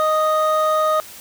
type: tone pair together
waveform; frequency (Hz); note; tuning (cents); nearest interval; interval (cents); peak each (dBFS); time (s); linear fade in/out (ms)
triangle; 622.2 / 1244.5; D#5 / D#6; 0 / 0; octave; 1200; -16; 0-1; 0
effects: white hiss -39 dBFS RMS until 1.2 s